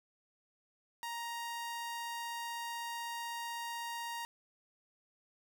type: tone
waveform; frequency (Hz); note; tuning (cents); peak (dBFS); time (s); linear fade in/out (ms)
sawtooth; 936; A#5; +7; -35; 1.03-4.25; 0
effects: none